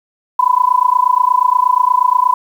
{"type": "tone with amplitude modulation", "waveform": "sine", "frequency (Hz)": 999, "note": "B5", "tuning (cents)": 20, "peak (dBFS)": -5, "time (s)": [0.39, 2.34], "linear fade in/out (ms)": 5, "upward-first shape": "sine", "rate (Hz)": 28.4, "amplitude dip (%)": 95, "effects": ["7-bit"]}